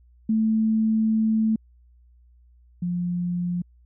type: tone pair in turn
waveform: sine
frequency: 220 / 176.11 Hz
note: A3 / F3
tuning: 0 / +15 cents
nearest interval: major third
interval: 385 cents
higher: first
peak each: -18 / -23 dBFS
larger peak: first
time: 0.29-1.56 / 2.82-3.62 s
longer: first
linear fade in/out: 5 ms
effects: added 60 Hz sine -52 dBFS peak until 3.85 s